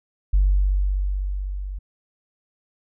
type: tone with level ramp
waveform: sine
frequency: 47.99 Hz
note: G1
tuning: 36 cents flat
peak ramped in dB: -12 to -28 dBFS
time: 0.33-1.79 s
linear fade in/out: 10 ms
effects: tanh soft clip ceiling -9 dBFS